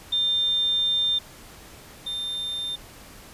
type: tone pair in turn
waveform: sine / triangle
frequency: 3600 / 3600 Hz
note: A7 / A7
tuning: +39 / +39 cents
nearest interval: unison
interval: 0 cents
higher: neither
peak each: -20 / -26 dBFS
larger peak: first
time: 0.12-1.19 / 2.06-2.76 s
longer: first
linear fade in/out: 10 ms
effects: pink hiss -46 dBFS RMS until 3.33 s + resampled to 32000 Hz